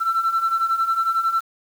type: beating tone pair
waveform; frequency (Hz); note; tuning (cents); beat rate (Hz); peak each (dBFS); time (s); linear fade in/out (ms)
sine; 1334 / 1345; E6 / E6; +20 / +34; 11; -22 / -18; 0-1.41; 20
effects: tanh soft clip ceiling -14 dBFS + 7-bit